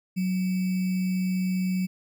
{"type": "tone with sample-and-hold", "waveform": "sine", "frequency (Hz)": 185, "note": "F#3", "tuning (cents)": 0, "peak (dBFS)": -23, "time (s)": [0.16, 1.87], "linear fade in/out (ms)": 20, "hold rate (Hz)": 2450, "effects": []}